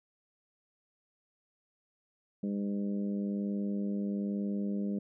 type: harmonic tone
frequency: 101.1 Hz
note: G#2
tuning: 46 cents flat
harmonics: 2 / 3 / 4 / 5 / 6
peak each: -31 / -41 / -44 / -46 / -51 dBFS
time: 2.43-4.99 s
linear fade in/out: 5 ms
effects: none